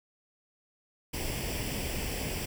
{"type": "noise with comb filter", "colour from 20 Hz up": "pink", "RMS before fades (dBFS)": -34, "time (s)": [1.13, 2.46], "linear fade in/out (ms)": 10, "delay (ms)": 0.38, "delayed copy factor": 0.65, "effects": []}